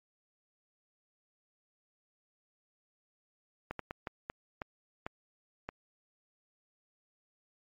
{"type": "slowing click train", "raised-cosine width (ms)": 0.5, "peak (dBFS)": -22, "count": 8, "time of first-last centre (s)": [3.71, 5.69], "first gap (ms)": 83, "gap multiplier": 1.4, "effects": ["MP3 48 kbps"]}